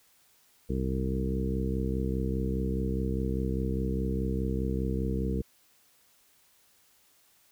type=harmonic tone with a mistuned harmonic; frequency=64.9 Hz; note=C2; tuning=13 cents flat; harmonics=1 / 2 / 3 / 4 / 5 / 6 / 7; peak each=-31 / -35 / -33 / -38 / -38 / -40 / -37 dBFS; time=0.69-5.42 s; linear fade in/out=10 ms; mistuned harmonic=1; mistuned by=-20 cents; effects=white hiss -64 dBFS RMS until 7.51 s